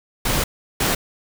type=noise bursts at uneven times; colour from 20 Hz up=pink; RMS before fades=-20 dBFS; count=2; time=0.25-0.44 / 0.8-0.95 s; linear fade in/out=5 ms; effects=none